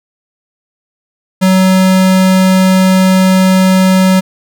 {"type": "tone", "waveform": "square", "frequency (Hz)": 187.5, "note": "F#3", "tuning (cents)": 23, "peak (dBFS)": -6, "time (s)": [1.41, 4.21], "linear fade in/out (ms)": 20, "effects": []}